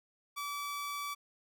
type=tone; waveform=sawtooth; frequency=1152 Hz; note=D6; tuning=34 cents flat; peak=-33 dBFS; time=0.36-1.15 s; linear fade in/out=20 ms; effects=none